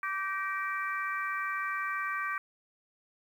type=harmonic tone with a mistuned harmonic; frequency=388 Hz; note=G4; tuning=18 cents flat; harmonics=3 / 4 / 5 / 6; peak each=-34 / -36 / -38 / -40 dBFS; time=0.03-2.38 s; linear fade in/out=2 ms; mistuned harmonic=5; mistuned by=-44 cents; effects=10-bit